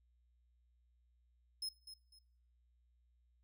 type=tone with echo; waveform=40% pulse; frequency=5160 Hz; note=E8; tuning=38 cents flat; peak=-38 dBFS; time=1.62-1.69 s; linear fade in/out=5 ms; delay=250 ms; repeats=2; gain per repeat=-11 dB; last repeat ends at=2.19 s; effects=noise-tail reverb RT60 0.7 s tail -24 dB re dry + added 60 Hz sine -70 dBFS peak until 3.43 s